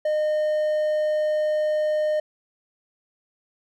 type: tone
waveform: triangle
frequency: 611 Hz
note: D#5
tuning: 32 cents flat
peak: -18 dBFS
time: 0.05-2.2 s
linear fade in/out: 5 ms
effects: none